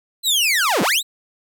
sawtooth linear two-way sweep, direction down then up, 4105 to 148.6 to 4105 Hz, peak -12 dBFS, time 0.23-1.03 s, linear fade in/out 50 ms, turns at 0.82 s, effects none

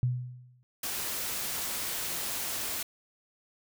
sine tone with exponential decay, 124.4 Hz, B2, 13 cents sharp, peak -22 dBFS, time 0.03-0.63 s, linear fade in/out 0 ms, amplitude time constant 130 ms
white noise, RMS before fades -34 dBFS, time 0.83-2.83 s, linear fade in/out 5 ms
effects none

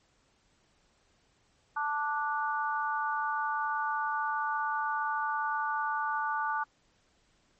harmonic tone, 293.7 Hz, D4, in tune, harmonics 3 / 4 / 5, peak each -32 / -33 / -34 dBFS, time 1.76-6.64 s, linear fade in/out 10 ms, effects pink hiss -69 dBFS RMS until 7.59 s + MP3 32 kbps

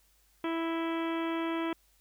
harmonic tone with a mistuned harmonic, 329.6 Hz, E4, in tune, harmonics 1 / 2 / 3 / 4 / 5 / 6 / 7 / 8 / 9 / 10, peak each -31 / -40 / -39 / -42 / -47 / -46 / -47 / -48 / -53 / -49 dBFS, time 0.44-1.73 s, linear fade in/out 2 ms, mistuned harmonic 9, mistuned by +46 cents, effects added 50 Hz sine -68 dBFS peak until 2 s + white hiss -68 dBFS RMS until 2 s

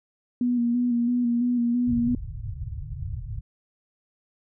sine tone with vibrato, 240.9 Hz, B3, 43 cents flat, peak -20 dBFS, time 0.41-2.15 s, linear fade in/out 2 ms, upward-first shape square, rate 3 Hz, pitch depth 28 cents each way
white low-pass noise, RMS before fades -33 dBFS, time 1.87-3.41 s, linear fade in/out 10 ms, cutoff 140 Hz, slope 96 dB/octave
effects none

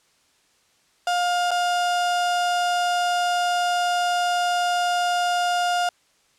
35% pulse tone with dropouts, 708 Hz, F5, 23 cents sharp, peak -18 dBFS, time 1.07-5.89 s, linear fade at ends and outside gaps 2 ms, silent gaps 1.508-1.514 s, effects white hiss -62 dBFS RMS until 6.38 s + low-pass 8000 Hz 12 dB/octave

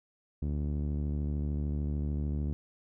sawtooth tone with low-pass filter, 73.42 Hz, D2, in tune, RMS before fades -32 dBFS, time 0.42-2.53 s, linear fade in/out 0 ms, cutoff 260 Hz, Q 1.1, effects none

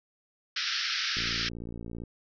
white band-pass noise, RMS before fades -31 dBFS, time 0.56-1.49 s, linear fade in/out 5 ms, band 1300 to 5600 Hz, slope 96 dB/octave
click train, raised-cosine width 3 ms, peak -27 dBFS, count 51, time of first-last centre 1.17-2.037 s, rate 57.7 Hz
effects none

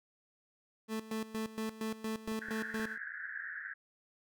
30% pulse tone with tremolo, 220 Hz, A3, in tune, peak -32 dBFS, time 0.88-2.98 s, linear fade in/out 50 ms, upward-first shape square, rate 4.3 Hz, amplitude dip 80%
clicks, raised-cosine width 2 ms, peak -32 / -38 / -37 / -36 dBFS, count 4, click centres 2.279 / 2.317 / 2.486 / 2.797 s
white band-pass noise, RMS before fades -43 dBFS, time 2.41-3.74 s, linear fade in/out 10 ms, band 1500 to 1800 Hz, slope 96 dB/octave
effects none

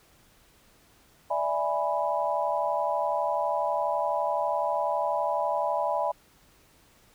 sine chord, E dominant seventh, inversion third, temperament equal, 587.3 / 659.3 / 830.6 / 987.8 Hz, D5 / E5 / G#5 / B5, 0 / 0 / 0 / 0 cents, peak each -30 dBFS, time 1.3-6.12 s, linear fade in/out 10 ms, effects pink hiss -60 dBFS RMS until 7.14 s

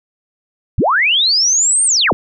sine linear two-way sweep, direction up then down, 32.7 to 8980 to 32.7 Hz, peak -10 dBFS, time 0.78-2.13 s, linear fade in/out 0 ms, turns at 1.85 s, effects none

